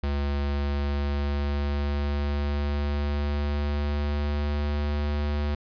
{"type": "tone with pitch glide", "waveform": "square", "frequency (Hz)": [71.2, 73.37], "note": ["C#2", "D2"], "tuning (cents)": [47, -1], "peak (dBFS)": -25, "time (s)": [0.03, 5.55], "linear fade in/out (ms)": 5, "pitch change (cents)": 52, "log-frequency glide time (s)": [0.36, 5], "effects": ["resampled to 11025 Hz"]}